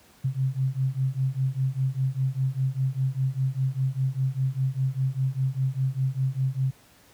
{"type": "beating tone pair", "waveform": "sine", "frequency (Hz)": [130, 135], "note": ["C3", "C#3"], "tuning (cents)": [-11, -45], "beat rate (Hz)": 5, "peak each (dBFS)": -26, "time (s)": [0.24, 6.71], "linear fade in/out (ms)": 10, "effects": ["pink hiss -56 dBFS RMS until 7.13 s", "high-pass 60 Hz 12 dB/octave"]}